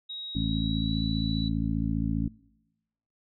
sine tone with pitch glide, 3800 to 3939 Hz, A#7 to B7, +33 to -5 cents, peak -35 dBFS, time 0.09-1.49 s, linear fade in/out 10 ms, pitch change +62 cents, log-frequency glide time 0.37-1.01 s
harmonic tone, 55 Hz, A1, in tune, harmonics 1 / 2 / 3 / 4 / 5, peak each -32 / -32 / -32 / -32 / -32 dBFS, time 0.35-2.28 s, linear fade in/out 5 ms
effects noise-tail reverb RT60 1.0 s tail -24 dB re dry

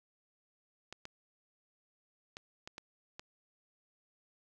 clicks, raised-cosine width 0.2 ms, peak -27 dBFS, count 6, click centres 0.926 / 1.054 / 2.369 / 2.675 / 2.781 / 3.195 s, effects none

